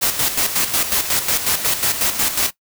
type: noise with tremolo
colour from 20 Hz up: white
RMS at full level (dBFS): -17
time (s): 0.01-2.51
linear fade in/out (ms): 20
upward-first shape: square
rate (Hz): 5.5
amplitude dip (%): 60
effects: noise-tail reverb RT60 0.1 s tail -18 dB re dry